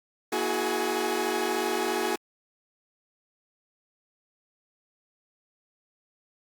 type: tone cluster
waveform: sawtooth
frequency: 238.2 / 326.1 / 369.3 / 423 / 833 Hz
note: A#3 / E4 / F#4 / G#4 / G#5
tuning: +38 / -19 / -3 / +32 / +5 cents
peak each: -33 / -30 / -26 / -27 / -30 dBFS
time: 0.32-2.16 s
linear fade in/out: 5 ms
effects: Opus 48 kbps